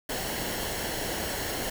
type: noise with comb filter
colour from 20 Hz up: pink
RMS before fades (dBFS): -32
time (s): 0.09-1.7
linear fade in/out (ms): 5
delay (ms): 0.82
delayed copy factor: -0.5
effects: none